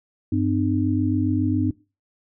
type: tone cluster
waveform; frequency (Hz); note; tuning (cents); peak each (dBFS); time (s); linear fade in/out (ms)
sine; 97.8 / 255.2 / 302.5; G2 / C4 / D#4; -4 / -43 / -49; -23; 0.32-1.71; 5
effects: noise-tail reverb RT60 0.3 s tail -20 dB re dry